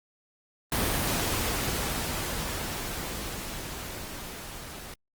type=noise with level ramp; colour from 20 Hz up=pink; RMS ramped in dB=-26 to -42 dBFS; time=0.72-4.94 s; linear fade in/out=2 ms; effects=Opus 32 kbps